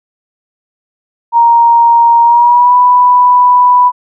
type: tone with pitch glide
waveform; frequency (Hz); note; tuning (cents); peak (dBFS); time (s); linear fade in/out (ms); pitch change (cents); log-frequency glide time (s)
sine; 935 to 988.3; A#5 to B5; +5 to +1; -3; 1.32-3.92; 50; +96; 2.23-2.75
effects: none